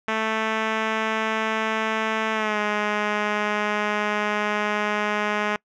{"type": "tone with pitch glide", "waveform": "5% pulse", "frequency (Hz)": [220, 209.3], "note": ["A3", "G#3"], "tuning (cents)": [0, 14], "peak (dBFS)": -10, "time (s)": [0.08, 5.56], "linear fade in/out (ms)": 2, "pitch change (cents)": -86, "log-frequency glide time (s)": [2.33, 2.59], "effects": ["noise-tail reverb RT60 0.1 s tail -25 dB re dry", "low-pass 3000 Hz 12 dB/octave"]}